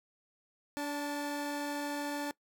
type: tone pair together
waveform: 30% pulse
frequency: 288.8 / 880 Hz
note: D4 / A5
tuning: -29 / 0 cents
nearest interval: octave + perfect fifth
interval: 1929 cents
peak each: -33 / -37 dBFS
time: 0.77-2.31 s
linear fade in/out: 0 ms
effects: noise-tail reverb RT60 0.1 s tail -21 dB re dry